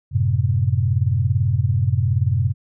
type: chord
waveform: sine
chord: F# diminished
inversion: none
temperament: equal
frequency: 92.5 / 110 / 130.81 Hz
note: F#2 / A2 / C3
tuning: 0 / 0 / 0 cents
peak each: -20 dBFS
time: 0.11-2.54 s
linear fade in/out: 50 ms
effects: none